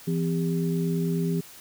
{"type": "tone cluster", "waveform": "sine", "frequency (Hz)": [168.1, 257.2, 400], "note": ["E3", "C4", "G4"], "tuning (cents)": [34, -30, 35], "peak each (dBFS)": [-24, -32, -31], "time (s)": [0.07, 1.41], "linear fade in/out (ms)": 10, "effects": ["white hiss -47 dBFS RMS until 1.6 s"]}